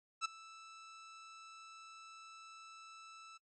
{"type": "tone with ADSR envelope", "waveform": "sawtooth", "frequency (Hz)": 1318.5, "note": "E6", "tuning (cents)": 0, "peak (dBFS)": -28, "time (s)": [0.21, 3.38], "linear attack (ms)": 41, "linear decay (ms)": 10, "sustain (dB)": -21, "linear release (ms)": 15, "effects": ["noise-tail reverb RT60 0.1 s tail -20 dB re dry", "MP3 32 kbps"]}